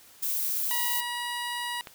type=noise; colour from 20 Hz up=violet; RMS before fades=-29 dBFS; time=0.22-1.01 s; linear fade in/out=10 ms
type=tone; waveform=15% pulse; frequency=963 Hz; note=B5; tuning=44 cents flat; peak=-24 dBFS; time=0.71-1.81 s; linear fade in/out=0 ms
type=click; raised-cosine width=0.3 ms; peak=-23 dBFS; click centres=1.872 s
effects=white hiss -54 dBFS RMS until 1.94 s